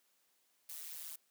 blue noise with amplitude modulation, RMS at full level -43 dBFS, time 0.69-1.16 s, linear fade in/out 5 ms, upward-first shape sine, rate 160 Hz, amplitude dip 90%, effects white hiss -75 dBFS RMS until 1.3 s + high-pass 200 Hz 12 dB/octave

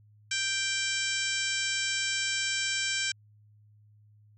harmonic tone with a mistuned harmonic, 784 Hz, G5, in tune, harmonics 2 / 3 / 4 / 5 / 6 / 7 / 8 / 9 / 10, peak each -34 / -34 / -35 / -39 / -41 / -36 / -40 / -38 / -39 dBFS, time 0.31-3.12 s, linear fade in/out 5 ms, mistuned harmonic 9, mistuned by +30 cents, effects added 105 Hz sine -56 dBFS peak until 4.37 s

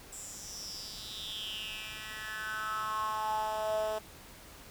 10% pulse tone with high-pass filter sweep, 216.2 Hz, A3, 30 cents flat, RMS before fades -37 dBFS, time 0.12-3.99 s, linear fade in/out 10 ms, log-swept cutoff 7800 to 550 Hz, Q 6.5, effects pink hiss -52 dBFS RMS until 4.7 s

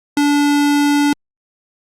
square tone, 289.3 Hz, D4, 26 cents flat, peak -12 dBFS, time 0.17-1.13 s, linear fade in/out 2 ms, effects low-pass 11000 Hz 12 dB/octave + Opus 48 kbps

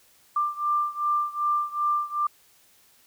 sine beating tone pair, 1186 / 1188.6 Hz, D6 / D6, +17 / +20 cents, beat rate 2.6 Hz, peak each -25 / -27 dBFS, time 0.36-2.27 s, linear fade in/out 5 ms, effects white hiss -59 dBFS RMS until 3.06 s

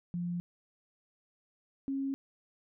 sine tone pair in turn, 174.61 / 272.4 Hz, F3 / C#4, 0 / -30 cents, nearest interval minor sixth, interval 770 cents, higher second, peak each -32 / -31 dBFS, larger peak second, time 0.14-0.4 / 1.88-2.14 s, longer neither, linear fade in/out 0 ms, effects none

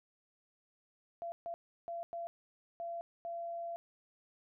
sine tone bursts at uneven times, 681 Hz, F5, 44 cents flat, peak -38 dBFS, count 6, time 1.22-1.32 / 1.46-1.54 / 1.88-2.03 / 2.13-2.27 / 2.8-3.01 / 3.25-3.76 s, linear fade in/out 0 ms, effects none

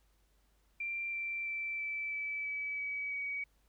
sine tone with pitch steps, 2365 / 2350 / 2335 / 2320 / 2306 / 2291 / 2277 / 2262 Hz, D7 / D7 / D7 / D7 / D7 / D7 / C#7 / C#7, +12 / +1 / -11 / -22 / -32 / -44 / +46 / +34 cents, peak -35 dBFS, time 0.8-3.44 s, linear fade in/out 5 ms, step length 330 ms, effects added 50 Hz sine -69 dBFS peak until 3.68 s + pink hiss -75 dBFS RMS until 3.68 s

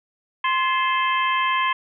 harmonic tone with a mistuned harmonic, 523.3 Hz, C5, in tune, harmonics 2 / 3 / 4 / 5 / 6, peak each -20 / -28 / -27 / -29 / -30 dBFS, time 0.44-1.73 s, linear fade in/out 5 ms, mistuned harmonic 3, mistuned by +150 cents, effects none

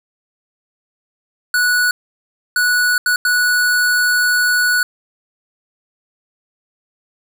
square tone bursts at uneven times, 1472 Hz, F#6, 9 cents flat, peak -13 dBFS, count 4, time 1.54-1.91 / 2.56-2.98 / 3.06-3.16 / 3.25-4.83 s, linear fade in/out 2 ms, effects none

